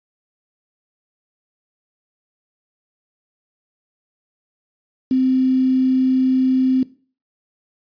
sine tone with quantisation, 259.6 Hz, C4, 13 cents flat, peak -13 dBFS, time 5.11-6.83 s, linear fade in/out 2 ms, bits 6, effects noise-tail reverb RT60 0.4 s tail -19 dB re dry + resampled to 11025 Hz

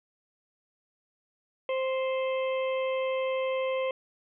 harmonic tone, 524 Hz, C5, 2 cents sharp, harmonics 1 / 2 / 4 / 5 / 6, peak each -27 / -37 / -40 / -42 / -45 dBFS, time 1.69-3.91 s, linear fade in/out 2 ms, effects none

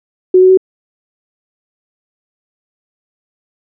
sine tone with pitch steps, 368.9 / 372.5 / 376.2 Hz, F#4 / F#4 / F#4, -5 / +12 / +29 cents, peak -3 dBFS, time 0.34-0.574 s, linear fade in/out 5 ms, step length 78 ms, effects none

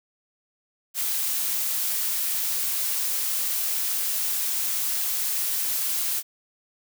blue noise, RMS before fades -26 dBFS, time 0.94-6.23 s, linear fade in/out 50 ms, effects none

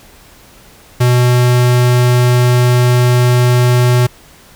square tone, 123.47 Hz, B2, in tune, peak -8 dBFS, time 1-4.07 s, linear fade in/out 10 ms, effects pink hiss -42 dBFS RMS until 4.55 s

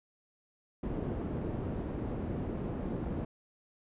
white low-pass noise, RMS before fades -36 dBFS, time 0.83-3.25 s, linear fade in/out 5 ms, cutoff 310 Hz, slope 12 dB/octave, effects resampled to 8000 Hz

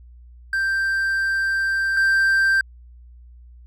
triangle tone pair in turn, 1572 / 1572 Hz, G6 / G6, +4 / +4 cents, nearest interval unison, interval 0 cents, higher neither, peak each -17 / -13 dBFS, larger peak second, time 0.53-1.97 / 1.97-2.61 s, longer first, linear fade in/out 2 ms, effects added 60 Hz sine -42 dBFS peak until 3.66 s

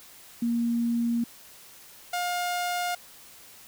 sine / sawtooth tone pair in turn, 234.6 / 710.1 Hz, A#3 / F5, +11 / +29 cents, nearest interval octave + perfect fifth, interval 1918 cents, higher second, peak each -23 dBFS, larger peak neither, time 0.42-1.24 / 2.13-2.95 s, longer neither, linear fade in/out 5 ms, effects white hiss -50 dBFS RMS until 3.67 s

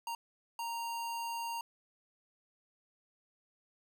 square tone bursts at uneven times, 930 Hz, A#5, 4 cents flat, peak -37 dBFS, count 2, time 0.07-0.15 / 0.59-1.61 s, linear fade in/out 2 ms, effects none

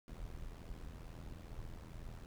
brown noise with amplitude modulation, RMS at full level -45 dBFS, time 0.08-2.26 s, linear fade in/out 0 ms, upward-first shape sine, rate 82.2 Hz, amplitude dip 75%, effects none

